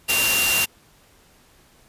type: tone in noise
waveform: sine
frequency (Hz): 2772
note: F7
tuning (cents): -14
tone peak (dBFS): -20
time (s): 0.08-0.66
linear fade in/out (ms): 20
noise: white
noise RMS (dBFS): -21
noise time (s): 0.08-0.66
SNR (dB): -2
effects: pink hiss -55 dBFS RMS until 1.88 s + resampled to 32000 Hz